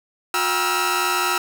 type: tone cluster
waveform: sawtooth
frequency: 359.4 / 792 / 955 / 1306 / 1390 Hz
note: F4 / G5 / A#5 / E6 / F6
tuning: +50 / +18 / +42 / -17 / -9 cents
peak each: -24 / -25 / -22 / -19 / -22 dBFS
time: 0.34-1.38 s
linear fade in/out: 2 ms
effects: none